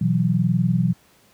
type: chord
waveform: sine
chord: B suspended fourth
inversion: none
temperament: equal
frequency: 123.47 / 164.81 / 185 Hz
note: B2 / E3 / F#3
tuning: 0 / 0 / 0 cents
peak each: -21 / -20 / -21 dBFS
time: 0.01-0.93 s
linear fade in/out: 5 ms
effects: pink hiss -56 dBFS RMS until 1.33 s + high-pass 80 Hz 12 dB/octave